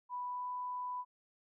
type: tone with pitch glide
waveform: sine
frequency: 987.8 to 993.5 Hz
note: B5 to B5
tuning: 0 to +10 cents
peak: -37 dBFS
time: 0.09-1.05 s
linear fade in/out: 50 ms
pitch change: +10 cents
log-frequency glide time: 0.26-0.48 s
effects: none